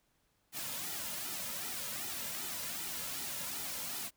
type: noise with flanger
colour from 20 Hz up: white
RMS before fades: -40 dBFS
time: 0.52-4.11 s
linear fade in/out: 50 ms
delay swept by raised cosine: 1.8 to 2.69 ms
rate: 2.6 Hz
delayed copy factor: -0.65
effects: pink hiss -75 dBFS RMS until 4.16 s